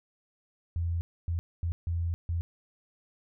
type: tone bursts at uneven times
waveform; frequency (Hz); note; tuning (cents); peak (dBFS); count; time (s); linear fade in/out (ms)
sine; 84.8; E2; +50; -27; 5; 0.76-1.01 / 1.28-1.39 / 1.63-1.72 / 1.87-2.14 / 2.29-2.41; 0
effects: none